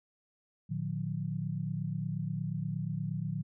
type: tone cluster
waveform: sine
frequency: 114.5 / 151.6 / 180 Hz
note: A#2 / D#3 / F#3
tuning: -31 / -45 / -47 cents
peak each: -38 / -35 / -37 dBFS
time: 0.69-3.43 s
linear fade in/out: 20 ms
effects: none